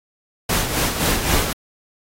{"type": "noise with tremolo", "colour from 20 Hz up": "pink", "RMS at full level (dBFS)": -18, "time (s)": [0.49, 1.53], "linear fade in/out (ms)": 5, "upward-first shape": "sine", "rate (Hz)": 3.8, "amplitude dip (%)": 55, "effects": ["AAC 48 kbps"]}